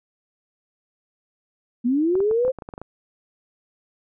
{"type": "linear sweep", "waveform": "sine", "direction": "up", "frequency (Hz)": [230.7, 530], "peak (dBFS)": -17, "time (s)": [1.84, 2.52], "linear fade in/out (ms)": 20}
{"type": "clicks", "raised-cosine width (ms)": 1, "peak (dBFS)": -21, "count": 11, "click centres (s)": [2.154, 2.204, 2.312, 2.45, 2.48, 2.587, 2.622, 2.689, 2.738, 2.779, 2.816]}
{"effects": []}